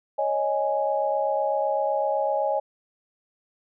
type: chord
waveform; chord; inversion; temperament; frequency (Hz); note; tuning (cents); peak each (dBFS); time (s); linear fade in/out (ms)
sine; C# suspended second; none; equal; 554.4 / 622.3 / 830.6; C#5 / D#5 / G#5; 0 / 0 / 0; -26; 0.18-2.6; 10
effects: none

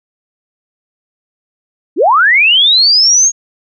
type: linear sweep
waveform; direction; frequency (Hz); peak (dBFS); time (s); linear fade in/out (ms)
sine; up; 246.9 to 6650; -5; 1.96-3.32; 50
effects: none

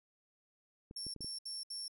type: clicks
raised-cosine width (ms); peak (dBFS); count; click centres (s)
3; -36; 5; 0.911 / 1.067 / 1.163 / 1.207 / 1.245
type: tone bursts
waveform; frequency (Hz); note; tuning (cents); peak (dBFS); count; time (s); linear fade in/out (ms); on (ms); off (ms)
35% pulse; 5450; F8; -43; -38; 4; 0.96-1.881; 5; 180; 67
effects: none

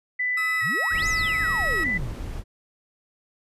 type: tone with vibrato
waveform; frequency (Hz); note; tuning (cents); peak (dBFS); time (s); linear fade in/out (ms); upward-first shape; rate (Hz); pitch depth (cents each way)
sine; 1963; B6; -11; -22; 0.19-1.98; 10; square; 1.2; 26
type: tone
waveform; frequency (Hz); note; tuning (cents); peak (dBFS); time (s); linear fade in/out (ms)
40% pulse; 1287; E6; -42; -29; 0.37-1.84; 5
type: exponential two-way sweep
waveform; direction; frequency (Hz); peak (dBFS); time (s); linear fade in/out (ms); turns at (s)
sine; up then down; 89.6 to 7010 to 89.6; -31; 0.61-2.13; 50; 1.08
type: noise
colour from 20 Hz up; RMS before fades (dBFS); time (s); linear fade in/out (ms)
brown; -32; 0.9-2.44; 50
effects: resampled to 32000 Hz

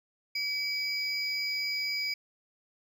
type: tone pair together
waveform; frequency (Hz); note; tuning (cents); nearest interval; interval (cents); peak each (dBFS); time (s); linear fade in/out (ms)
triangle; 2286 / 4910; D7 / D#8; -47 / -24; octave + minor second; 1323; -31 / -31; 0.35-2.14; 5
effects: none

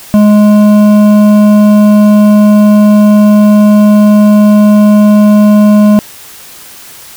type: tone with hard clipping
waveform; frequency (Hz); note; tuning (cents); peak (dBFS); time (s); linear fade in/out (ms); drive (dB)
triangle; 209; G#3; +11; -3; 0.14-5.99; 0; 13
effects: white hiss -31 dBFS RMS until 7.16 s

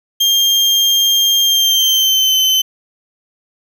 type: tone with pitch glide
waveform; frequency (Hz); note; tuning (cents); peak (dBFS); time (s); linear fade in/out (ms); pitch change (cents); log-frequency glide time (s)
35% pulse; 3202 to 3064; G7 to G7; +36 to -40; -8; 0.2-2.62; 10; -76; 1.44-2.35
effects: none

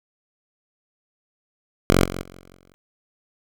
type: tone with level steps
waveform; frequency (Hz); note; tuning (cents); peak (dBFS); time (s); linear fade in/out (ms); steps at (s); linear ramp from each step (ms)
5% pulse; 45.25; F#1; -38; -3 / -17 / -31 / -36 / -42; 1.9-2.74; 0; 2.05 / 2.22 / 2.4 / 2.56; 5
effects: none

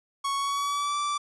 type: tone with pitch glide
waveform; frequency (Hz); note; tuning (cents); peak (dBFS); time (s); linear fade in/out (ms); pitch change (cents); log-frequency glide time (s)
45% pulse; 1108.7 to 1166.5; C#6 to D6; 0 to -12; -26; 0.24-1.18; 10; +88; 0.36-0.98
effects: resampled to 24000 Hz

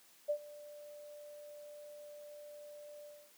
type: tone with ADSR envelope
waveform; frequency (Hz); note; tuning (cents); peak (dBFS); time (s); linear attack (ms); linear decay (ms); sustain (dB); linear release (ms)
sine; 590; D5; +8; -29; 0.28-3.32; 21; 76; -20; 270
effects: white hiss -64 dBFS RMS until 3.37 s + high-pass 150 Hz 12 dB/octave

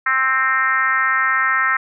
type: tone with frequency modulation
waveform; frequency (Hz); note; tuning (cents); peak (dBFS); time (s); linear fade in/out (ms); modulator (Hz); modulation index
sine; 1579; G6; +12; -14; 0.06-1.77; 5; 262; 1.7
effects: none

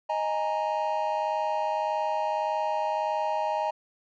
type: chord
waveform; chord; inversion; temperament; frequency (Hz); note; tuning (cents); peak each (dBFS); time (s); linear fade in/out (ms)
triangle; D# suspended fourth; none; equal; 622.3 / 830.6 / 932.3; D#5 / G#5 / A#5; 0 / 0 / 0; -28; 0.09-3.71; 10
effects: resampled to 16000 Hz

